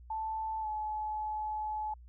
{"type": "tone with pitch glide", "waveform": "sine", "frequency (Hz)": [879, 856], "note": ["A5", "A5"], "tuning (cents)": [-2, -48], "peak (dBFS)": -33, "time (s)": [0.1, 1.94], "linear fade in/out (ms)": 5, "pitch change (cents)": -46, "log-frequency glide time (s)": [0.61, 0.67], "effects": ["added 60 Hz sine -50 dBFS peak until 2.08 s"]}